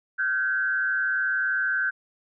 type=tone with frequency modulation; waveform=sine; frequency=1537 Hz; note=G6; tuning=35 cents flat; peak=-22 dBFS; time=0.18-1.91 s; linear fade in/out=20 ms; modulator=119 Hz; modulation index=0.75; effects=none